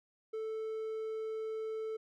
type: tone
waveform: triangle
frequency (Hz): 440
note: A4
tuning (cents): 0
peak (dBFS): -34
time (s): 0.33-1.97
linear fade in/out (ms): 10
effects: none